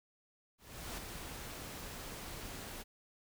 pink noise with ADSR envelope, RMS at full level -42 dBFS, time 0.58-2.84 s, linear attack 400 ms, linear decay 5 ms, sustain -4 dB, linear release 30 ms, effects none

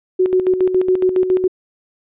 sine tone with tremolo, 370 Hz, F#4, in tune, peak -10 dBFS, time 0.19-1.48 s, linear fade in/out 10 ms, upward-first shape square, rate 7.2 Hz, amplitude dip 60%, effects resampled to 8000 Hz

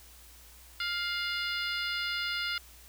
harmonic tone with a mistuned harmonic, 700 Hz, F5, 4 cents sharp, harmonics 2 / 3 / 4 / 5 / 6 / 7, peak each -35 / -37 / -38 / -39 / -40 / -40 dBFS, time 0.8-2.58 s, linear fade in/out 2 ms, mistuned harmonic 4, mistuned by +36 cents, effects added 60 Hz sine -55 dBFS peak until 2.88 s + white hiss -55 dBFS RMS until 2.88 s

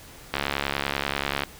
click train, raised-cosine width 0.3 ms, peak -8 dBFS, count 78, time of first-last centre 0.34-1.435 s, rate 70.3 Hz, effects pink hiss -46 dBFS RMS until 1.59 s

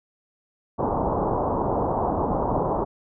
white low-pass noise, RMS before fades -24 dBFS, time 0.78-2.85 s, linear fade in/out 20 ms, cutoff 1000 Hz, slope 48 dB/octave, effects none

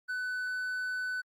triangle tone, 1500 Hz, F#6, 23 cents sharp, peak -30 dBFS, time 0.08-1.22 s, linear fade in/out 20 ms, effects Opus 32 kbps

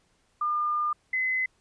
sine tone pair in turn, 1206 / 2035 Hz, D6 / C7, +46 / -49 cents, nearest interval major sixth, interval 905 cents, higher second, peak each -24 dBFS, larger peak neither, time 0.41-0.93 / 1.13-1.46 s, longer first, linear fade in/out 5 ms, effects pink hiss -68 dBFS RMS until 1.6 s + resampled to 22050 Hz

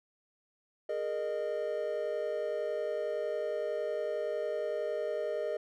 triangle chord, Ab suspended second, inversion none, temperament equal with one note detuned, 415.3 / 466.2 / 612.6 Hz, Ab4 / Bb4 / Eb5, 0 / 0 / -27 cents, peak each -36 / -35 / -32 dBFS, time 0.89-5.57 s, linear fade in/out 5 ms, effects none

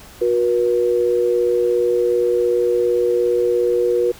sine tone pair together, 363.2 / 480.5 Hz, F#4 / B4, -32 / -48 cents, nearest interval perfect fourth, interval 484 cents, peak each -18 / -16 dBFS, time 0.21-4.12 s, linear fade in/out 10 ms, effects pink hiss -42 dBFS RMS until 4.19 s

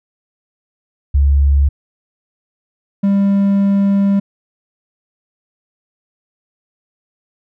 sine / triangle tone pair in turn, 70.2 / 198.56 Hz, C#2 / G3, +22 / +22 cents, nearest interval octave + tritone, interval 1800 cents, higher second, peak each -8 dBFS, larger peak neither, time 1.14-1.69 / 3.03-4.2 s, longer second, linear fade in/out 10 ms, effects none

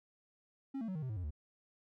triangle tone with pitch steps, 271.1 / 225.3 / 187.32 / 155.71 / 129.43 / 107.59 / 89.43 / 74.34 Hz, C#4 / A3 / F#3 / D#3 / C3 / A2 / F2 / D2, -38 / +41 / +22 / +2 / -18 / -38 / +42 / +22 cents, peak -35 dBFS, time 0.74-1.308 s, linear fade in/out 10 ms, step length 71 ms, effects none

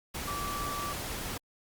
sine tone in noise, 1160 Hz, D6, 22 cents flat, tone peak -35 dBFS, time 0.27-0.93 s, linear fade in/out 10 ms, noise pink, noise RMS -37 dBFS, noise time 0.14-1.38 s, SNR -1 dB, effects Opus 48 kbps

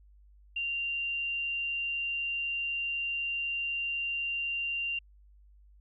sine tone, 2776 Hz, F7, 11 cents flat, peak -30 dBFS, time 0.56-4.99 s, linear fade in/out 5 ms, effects added 50 Hz sine -55 dBFS peak until 5.8 s

